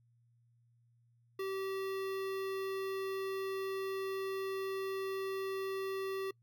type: tone with notch filter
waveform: square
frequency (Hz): 386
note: G4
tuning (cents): -27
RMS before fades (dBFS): -38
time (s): 1.39-6.31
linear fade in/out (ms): 5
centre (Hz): 7600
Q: 0.94
effects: noise-tail reverb RT60 0.1 s tail -25 dB re dry + added 118 Hz sine -67 dBFS peak until 6.42 s